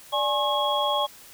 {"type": "tone cluster", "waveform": "sine", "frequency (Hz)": [586, 837, 1081, 3317], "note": ["D5", "G#5", "C#6", "G#7"], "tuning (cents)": [-4, 13, -44, -3], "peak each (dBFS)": -27, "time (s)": [0.12, 1.07], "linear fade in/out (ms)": 20, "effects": ["white hiss -48 dBFS RMS until 1.33 s"]}